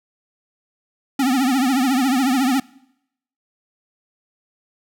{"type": "tone with vibrato", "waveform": "square", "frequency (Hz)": 261.6, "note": "C4", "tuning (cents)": 0, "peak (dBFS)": -16, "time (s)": [1.19, 2.6], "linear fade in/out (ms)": 5, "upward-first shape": "triangle", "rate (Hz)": 14, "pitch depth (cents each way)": 150, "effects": ["noise-tail reverb RT60 0.8 s tail -23 dB re dry"]}